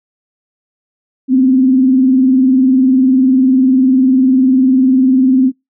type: tone with vibrato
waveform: sine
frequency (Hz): 260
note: C4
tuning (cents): -11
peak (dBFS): -6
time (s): 1.28-5.52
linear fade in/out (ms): 50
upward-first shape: triangle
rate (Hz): 20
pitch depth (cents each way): 100
effects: noise-tail reverb RT60 0.2 s tail -25 dB re dry